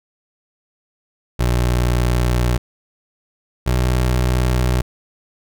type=tone pair in turn; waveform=25% pulse; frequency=60.7 / 62.15 Hz; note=B1 / B1; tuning=-29 / +12 cents; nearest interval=unison; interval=41 cents; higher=second; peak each=-11 dBFS; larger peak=neither; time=1.39-2.58 / 3.66-4.82 s; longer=first; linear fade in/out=10 ms; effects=none